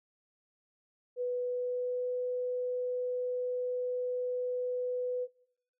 sine tone with pitch glide, 493.9 to 497.9 Hz, B4 to B4, 0 to +14 cents, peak -30 dBFS, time 1.16-5.28 s, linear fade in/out 50 ms, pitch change +14 cents, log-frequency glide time 1.4-2.13 s, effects noise-tail reverb RT60 0.8 s tail -22 dB re dry

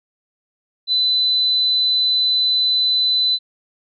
sine tone, 4010 Hz, B7, 26 cents sharp, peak -14 dBFS, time 0.87-3.39 s, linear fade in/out 50 ms, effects none

